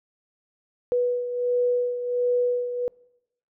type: beating tone pair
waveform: sine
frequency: 490.1 / 491.5 Hz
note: B4 / B4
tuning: -13 / -8 cents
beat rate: 1.4 Hz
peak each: -22 / -29 dBFS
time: 0.92-2.88 s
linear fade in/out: 0 ms
effects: noise-tail reverb RT60 0.9 s tail -26 dB re dry